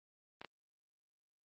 clicks, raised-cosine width 0.3 ms, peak -29 dBFS, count 2, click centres 0.415 / 0.447 s, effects high-pass 150 Hz 12 dB/octave + Opus 24 kbps

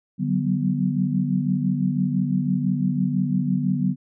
sine chord, G major seventh, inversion second, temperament equal with one note detuned, 146.83 / 185 / 190.97 / 246.9 Hz, D3 / F#3 / G3 / B3, 0 / 0 / -45 / 0 cents, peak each -25 dBFS, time 0.18-3.96 s, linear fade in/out 50 ms, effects none

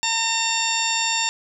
harmonic tone, 909 Hz, A#5, 44 cents flat, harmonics 1 / 2 / 3 / 4 / 5 / 6 / 8, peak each -27 / -31 / -26 / -27 / -31 / -30 / -25 dBFS, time 0.03-1.29 s, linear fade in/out 0 ms, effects none

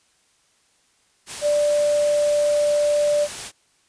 sine tone in noise, 589 Hz, D5, 5 cents sharp, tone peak -16 dBFS, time 1.41-3.28 s, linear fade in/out 50 ms, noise white, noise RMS -32 dBFS, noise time 1.26-3.52 s, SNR +13 dB, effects white hiss -62 dBFS RMS until 3.88 s + resampled to 22050 Hz

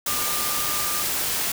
sine tone in noise, 1200 Hz, D6, 37 cents sharp, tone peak -32 dBFS, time 0.07-1.03 s, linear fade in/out 5 ms, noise white, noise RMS -25 dBFS, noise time 0.06-1.52 s, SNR -10 dB, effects none

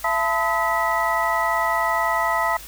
sine tone cluster, 674 / 881 / 1012 / 1277 / 1956 Hz, E5 / A5 / B5 / D#6 / B6, +38 / +2 / +42 / +45 / -17 cents, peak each -25 dBFS, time 0.04-2.57 s, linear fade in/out 5 ms, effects added 50 Hz sine -43 dBFS peak until 2.67 s + white hiss -40 dBFS RMS until 2.67 s

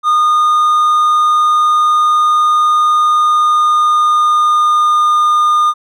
triangle tone with pitch glide, 1224 to 1216.2 Hz, D#6 to D#6, -29 to -40 cents, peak -6 dBFS, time 0.03-5.74 s, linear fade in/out 50 ms, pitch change -11 cents, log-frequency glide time 2.96-5.18 s, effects none

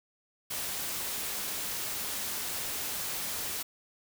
white noise, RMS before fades -35 dBFS, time 0.5-3.63 s, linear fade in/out 10 ms, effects none

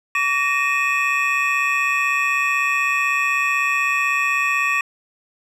triangle tone cluster, 1137 / 1853 / 2465 / 2601 Hz, C#6 / A#6 / D#7 / E7, +44 / -11 / -17 / -24 cents, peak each -21 dBFS, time 0.15-4.81 s, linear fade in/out 2 ms, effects resampled to 32000 Hz

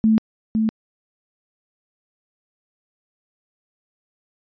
sine tone with echo, 220 Hz, A3, in tune, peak -12 dBFS, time 0.04-0.18 s, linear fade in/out 0 ms, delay 510 ms, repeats 1, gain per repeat -4 dB, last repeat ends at 0.69 s, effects resampled to 11025 Hz

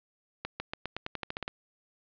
accelerating click train, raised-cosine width 0.3 ms, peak -18 dBFS, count 12, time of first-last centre 0.45-1.479 s, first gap 150 ms, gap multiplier 0.9, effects resampled to 11025 Hz + 9-bit

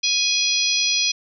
harmonic tone, 830.6 Hz, G#5, in tune, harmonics 3 / 4 / 5 / 6 / 7, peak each -24 / -24 / -24 / -24 / -24 dBFS, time 0.03-1.12 s, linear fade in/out 10 ms, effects none

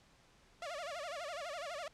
sawtooth tone with vibrato, 632 Hz, D#5, 27 cents sharp, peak -37 dBFS, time 0.62-1.88 s, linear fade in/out 2 ms, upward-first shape sine, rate 12 Hz, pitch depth 210 cents each way, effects pink hiss -66 dBFS RMS until 1.93 s + low-pass 7000 Hz 12 dB/octave

